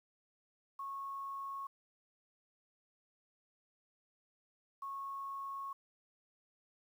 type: tone bursts at uneven times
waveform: sine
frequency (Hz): 1098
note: C#6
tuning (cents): -17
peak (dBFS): -40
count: 2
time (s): 0.79-1.67 / 4.82-5.73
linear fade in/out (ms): 5
effects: 11-bit